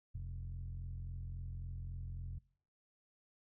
sawtooth tone with low-pass filter, 43.65 Hz, F1, in tune, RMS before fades -44 dBFS, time 0.14-2.39 s, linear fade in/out 10 ms, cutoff 110 Hz, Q 9.6, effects noise-tail reverb RT60 0.6 s tail -24 dB re dry

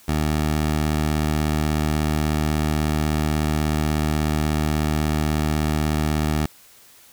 15% pulse tone, 76.4 Hz, D#2, 31 cents flat, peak -13 dBFS, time 0.08-6.46 s, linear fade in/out 5 ms, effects white hiss -50 dBFS RMS until 7.12 s

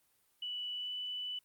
sine tone with pitch glide, 2960 to 2982 Hz, F#7 to F#7, 0 to +13 cents, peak -37 dBFS, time 0.42-1.39 s, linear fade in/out 5 ms, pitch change +13 cents, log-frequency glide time 0.73-0.92 s, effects white hiss -73 dBFS RMS until 1.44 s + Opus 32 kbps

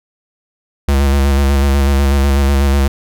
square tone with vibrato, 69.3 Hz, C#2, in tune, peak -10 dBFS, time 0.88-2.88 s, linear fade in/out 5 ms, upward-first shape square, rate 8.1 Hz, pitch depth 33 cents each way, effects none

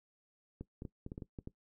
clicks, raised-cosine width 3 ms, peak -30 dBFS, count 9, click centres 0.61 / 0.821 / 0.852 / 1.064 / 1.119 / 1.179 / 1.222 / 1.388 / 1.474 s, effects noise-tail reverb RT60 0.1 s tail -18 dB re dry

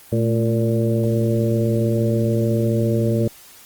harmonic tone with a mistuned harmonic, 115.4 Hz, A#2, 17 cents flat, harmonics 1 / 2 / 3 / 4 / 5, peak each -19 / -22 / -24 / -25 / -26 dBFS, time 0.12-3.28 s, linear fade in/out 5 ms, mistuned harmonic 2, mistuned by -65 cents, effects white hiss -45 dBFS RMS until 3.65 s + Opus 24 kbps

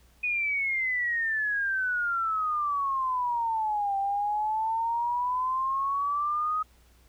sine exponential two-way sweep, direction down then up, 2487 to 784 to 1263 Hz, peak -25 dBFS, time 0.23-6.63 s, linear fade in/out 10 ms, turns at 3.97 s, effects added 60 Hz sine -58 dBFS peak until 7.08 s + pink hiss -63 dBFS RMS until 7.08 s

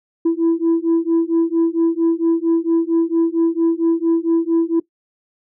sine beating tone pair, 329.6 / 334 Hz, E4 / E4, 0 / +23 cents, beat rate 4.4 Hz, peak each -15 dBFS, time 0.25-4.8 s, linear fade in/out 10 ms, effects noise-tail reverb RT60 0.1 s tail -19 dB re dry + tanh soft clip ceiling -10 dBFS

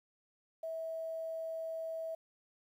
sine tone with quantisation, 650 Hz, E5, 24 cents flat, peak -37 dBFS, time 0.63-2.15 s, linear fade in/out 5 ms, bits 11, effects none

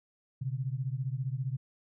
sine beating tone pair, 125.8 / 140.8 Hz, B2 / C#3, +32 / +27 cents, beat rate 15 Hz, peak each -33 / -35 dBFS, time 0.41-1.57 s, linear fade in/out 10 ms, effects none

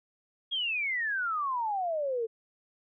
sine exponential sweep, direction down, 3322 to 438.3 Hz, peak -28 dBFS, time 0.51-2.27 s, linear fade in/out 20 ms, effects none

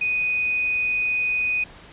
sine tone, 2489 Hz, D#7, in tune, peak -20 dBFS, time 0.01-1.64 s, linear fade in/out 5 ms, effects pink hiss -45 dBFS RMS until 1.92 s + resampled to 8000 Hz

